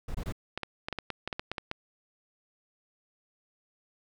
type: noise bursts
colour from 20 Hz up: brown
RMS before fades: -34 dBFS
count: 3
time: 0.08-0.324 s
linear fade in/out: 5 ms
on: 66 ms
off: 23 ms
type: clicks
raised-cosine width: 0.3 ms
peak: -17 dBFS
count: 12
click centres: 0.576 / 0.633 / 0.885 / 0.927 / 0.987 / 1.103 / 1.276 / 1.328 / 1.395 / 1.516 / 1.582 / 1.714 s
effects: none